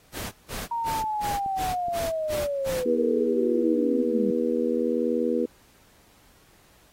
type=noise bursts; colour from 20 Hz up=pink; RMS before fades=-34 dBFS; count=8; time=0.12-2.84 s; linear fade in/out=50 ms; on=200 ms; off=160 ms
type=linear sweep; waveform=sine; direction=down; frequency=942 to 194.5 Hz; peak=-25 dBFS; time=0.71-4.31 s; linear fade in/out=5 ms
type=click train; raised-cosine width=3 ms; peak=-28 dBFS; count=5; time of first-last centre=1.04-2.728 s; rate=2.37 Hz
type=harmonic tone; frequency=80.7 Hz; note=E2; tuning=36 cents flat; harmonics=3 / 4 / 5 / 6; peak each=-27 / -29 / -29 / -26 dBFS; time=2.85-5.46 s; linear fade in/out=10 ms
effects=pink hiss -58 dBFS RMS until 6.92 s + AAC 48 kbps